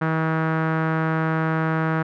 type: tone with low-pass filter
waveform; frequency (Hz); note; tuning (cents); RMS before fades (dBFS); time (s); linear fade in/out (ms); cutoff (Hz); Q
sawtooth; 160; D#3; +49; -22; 0.01-2.03; 10; 1500; 2.7
effects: none